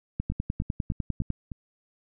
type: two click trains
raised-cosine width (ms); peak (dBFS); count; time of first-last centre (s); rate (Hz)
5; -15 / -24; 12 / 5; 0.2-1.303 / 0.32-1.518; 9.97 / 3.34
effects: none